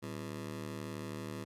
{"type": "ring-modulated tone", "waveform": "20% pulse", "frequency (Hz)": 151, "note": "D3", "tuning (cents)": 48, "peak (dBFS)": -32, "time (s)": [0.02, 1.45], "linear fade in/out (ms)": 20, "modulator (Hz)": 39.3, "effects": ["resampled to 32000 Hz"]}